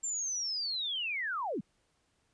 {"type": "linear sweep", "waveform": "sine", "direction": "down", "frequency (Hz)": [7420, 143.5], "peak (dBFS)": -32, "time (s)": [0.03, 1.61], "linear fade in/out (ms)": 10, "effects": ["pink hiss -74 dBFS RMS until 2.33 s", "resampled to 22050 Hz"]}